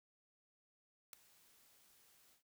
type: noise with ADSR envelope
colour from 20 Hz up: white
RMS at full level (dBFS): -45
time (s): 1.13-2.43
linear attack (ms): 3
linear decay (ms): 3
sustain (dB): -24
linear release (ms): 110
effects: none